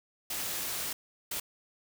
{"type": "noise bursts at uneven times", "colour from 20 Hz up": "white", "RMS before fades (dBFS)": -35, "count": 2, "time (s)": [[0.3, 0.93], [1.31, 1.4]], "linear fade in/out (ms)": 5, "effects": []}